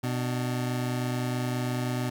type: tone pair together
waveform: 25% pulse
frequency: 124.73 / 298.8 Hz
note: B2 / D4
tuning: +18 / +30 cents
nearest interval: octave + minor third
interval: 1512 cents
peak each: -24 / -33 dBFS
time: 0.03-2.1 s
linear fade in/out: 10 ms
effects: none